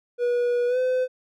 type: tone with pitch glide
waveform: triangle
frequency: 484.6 to 509.6 Hz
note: B4 to C5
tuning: -33 to -46 cents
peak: -18 dBFS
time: 0.18-1.08 s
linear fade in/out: 50 ms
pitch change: +87 cents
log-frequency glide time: 0.67-0.78 s
effects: none